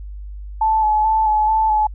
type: tone with vibrato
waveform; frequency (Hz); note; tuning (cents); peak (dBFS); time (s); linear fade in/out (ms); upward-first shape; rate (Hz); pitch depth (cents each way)
sine; 866; A5; -28; -13; 0.61-1.87; 5; square; 2.3; 22
effects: added 50 Hz sine -29 dBFS peak until 1.94 s